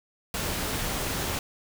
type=noise; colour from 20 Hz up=pink; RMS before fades=-30 dBFS; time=0.34-1.39 s; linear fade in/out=2 ms; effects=none